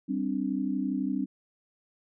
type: chord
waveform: sine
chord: G suspended fourth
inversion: none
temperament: equal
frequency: 196 / 261.6 / 293.7 Hz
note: G3 / C4 / D4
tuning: 0 / 0 / 0 cents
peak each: -32 / -30 / -32 dBFS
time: 0.08-1.26 s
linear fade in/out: 20 ms
effects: none